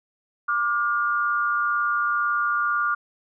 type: tone pair together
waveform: sine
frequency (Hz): 1181 / 1423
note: D6 / F6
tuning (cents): +9 / +32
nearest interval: minor third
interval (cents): 323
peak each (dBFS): -23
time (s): 0.48-2.95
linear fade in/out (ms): 10
effects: none